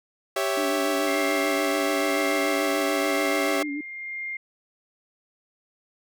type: chord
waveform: sawtooth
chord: C# diminished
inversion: second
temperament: equal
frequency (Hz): 392 / 554.4 / 659.3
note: G4 / C#5 / E5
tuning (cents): 0 / 0 / 0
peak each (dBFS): -24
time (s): 0.36-3.63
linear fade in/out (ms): 5
type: tone with vibrato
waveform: sine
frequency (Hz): 291.1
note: D4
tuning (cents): -15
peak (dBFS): -28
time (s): 0.57-3.81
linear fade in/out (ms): 5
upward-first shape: sine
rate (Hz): 6.9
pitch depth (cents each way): 57
type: tone with tremolo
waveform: sine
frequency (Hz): 2115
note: C7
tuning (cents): +18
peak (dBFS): -29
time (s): 1.07-4.37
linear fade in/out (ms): 5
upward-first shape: sine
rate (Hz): 1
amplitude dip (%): 50
effects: none